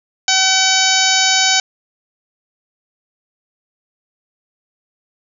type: harmonic tone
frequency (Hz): 760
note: F#5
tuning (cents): +46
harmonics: 1 / 2 / 3 / 4 / 5 / 6 / 7 / 8 / 9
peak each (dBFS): -20 / -20 / -20 / -20 / -20 / -20 / -20 / -20 / -20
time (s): 0.28-1.6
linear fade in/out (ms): 2
effects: none